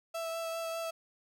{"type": "tone with vibrato", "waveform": "35% pulse", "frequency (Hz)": 659.3, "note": "E5", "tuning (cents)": 0, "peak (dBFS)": -33, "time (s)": [0.14, 0.91], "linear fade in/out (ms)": 10, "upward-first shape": "sine", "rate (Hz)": 5, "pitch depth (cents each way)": 12, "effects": []}